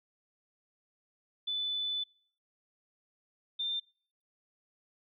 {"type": "tone pair in turn", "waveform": "sine", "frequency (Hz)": [3496, 3590], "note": ["A7", "A7"], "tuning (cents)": [-12, 34], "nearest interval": "unison", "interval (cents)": 46, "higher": "second", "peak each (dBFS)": [-31, -31], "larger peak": "neither", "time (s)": [[1.47, 2.04], [3.59, 3.8]], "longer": "first", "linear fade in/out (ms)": 10, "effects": ["noise-tail reverb RT60 0.6 s tail -25 dB re dry"]}